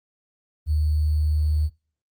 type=tone with sample-and-hold; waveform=sine; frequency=76.3 Hz; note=D#2; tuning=33 cents flat; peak=-18 dBFS; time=0.66-1.7 s; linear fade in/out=50 ms; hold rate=4410 Hz; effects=noise-tail reverb RT60 0.4 s tail -26 dB re dry + Opus 24 kbps